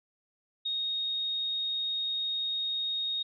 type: tone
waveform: sine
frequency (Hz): 3729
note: A#7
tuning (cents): 0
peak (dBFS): -29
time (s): 0.65-3.23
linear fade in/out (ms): 10
effects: none